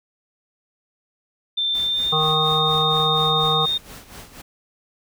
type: tone with pitch glide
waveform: sine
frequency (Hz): 3566 to 3673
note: A7 to A#7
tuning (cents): +22 to -26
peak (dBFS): -19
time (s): 1.57-3.78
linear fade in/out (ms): 10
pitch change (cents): +52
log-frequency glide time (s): 1.81-2.35
type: noise with tremolo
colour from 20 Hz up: pink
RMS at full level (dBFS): -38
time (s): 1.74-4.42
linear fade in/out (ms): 10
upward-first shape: sine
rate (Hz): 4.2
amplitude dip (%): 70
type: harmonic tone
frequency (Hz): 155.56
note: D#3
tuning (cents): 0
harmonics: 1 / 3 / 5 / 7 / 8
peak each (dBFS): -25 / -25 / -25 / -25 / -25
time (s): 2.12-3.66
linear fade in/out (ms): 10
effects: none